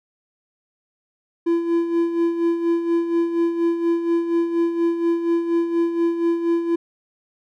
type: tone with tremolo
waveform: triangle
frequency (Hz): 337.6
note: E4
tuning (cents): +41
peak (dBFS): -13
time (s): 1.46-6.76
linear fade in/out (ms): 10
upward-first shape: sine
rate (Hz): 4.2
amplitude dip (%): 60
effects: none